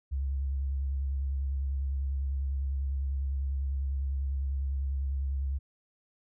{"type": "tone with vibrato", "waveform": "sine", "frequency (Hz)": 68.2, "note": "C#2", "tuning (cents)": -28, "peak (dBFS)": -28, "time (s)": [0.11, 5.59], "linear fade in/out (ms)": 20, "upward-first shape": "triangle", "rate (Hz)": 10, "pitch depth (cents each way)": 46, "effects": []}